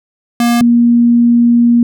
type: tone pair in turn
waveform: square / sine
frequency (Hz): 237.2 / 237.2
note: A#3 / A#3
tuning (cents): +30 / +30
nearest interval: unison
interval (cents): 0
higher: neither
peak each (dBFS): -9 / -5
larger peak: second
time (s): 0.4-0.61 / 0.61-1.83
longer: second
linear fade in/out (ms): 2
effects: none